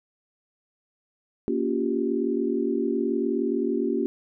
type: chord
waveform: sine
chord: G half-diminished seventh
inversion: first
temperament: just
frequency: 235.2 / 282.2 / 352.8 / 392 Hz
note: Bb3 / Db4 / F4 / G4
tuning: +16 / +31 / +18 / 0 cents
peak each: -28 dBFS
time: 1.48-4.06 s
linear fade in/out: 0 ms
effects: none